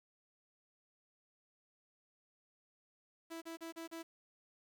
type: tone bursts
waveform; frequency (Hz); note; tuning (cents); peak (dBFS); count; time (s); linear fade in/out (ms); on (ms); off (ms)
sawtooth; 329.6; E4; 0; -40; 5; 3.3-4.032; 20; 120; 33
effects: 11-bit